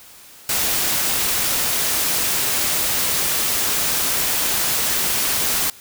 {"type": "noise", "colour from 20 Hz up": "white", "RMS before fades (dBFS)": -20, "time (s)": [0.49, 5.7], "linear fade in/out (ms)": 2, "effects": ["white hiss -44 dBFS RMS until 5.8 s"]}